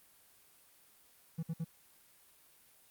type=tone bursts; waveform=triangle; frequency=163.4 Hz; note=E3; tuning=15 cents flat; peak=-32 dBFS; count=3; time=1.38-1.646 s; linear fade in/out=10 ms; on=50 ms; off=58 ms; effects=white hiss -64 dBFS RMS until 2.9 s + Opus 32 kbps